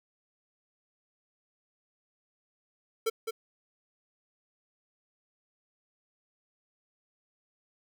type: tone with echo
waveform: square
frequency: 450 Hz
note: A4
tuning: 39 cents sharp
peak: -26 dBFS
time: 3.06-3.1 s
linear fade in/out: 10 ms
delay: 210 ms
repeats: 1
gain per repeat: -6 dB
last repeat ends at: 3.31 s
effects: none